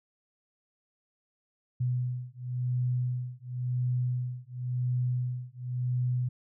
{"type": "beating tone pair", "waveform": "sine", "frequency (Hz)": [124.2, 125.14], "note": ["B2", "B2"], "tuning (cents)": [10, 23], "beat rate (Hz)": 0.94, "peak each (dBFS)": -31, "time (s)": [1.8, 6.29], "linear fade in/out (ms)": 10, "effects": []}